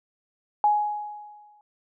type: tone with exponential decay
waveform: sine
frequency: 836 Hz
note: G#5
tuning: 11 cents sharp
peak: -15 dBFS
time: 0.64-1.61 s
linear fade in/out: 1 ms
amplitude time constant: 210 ms
effects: none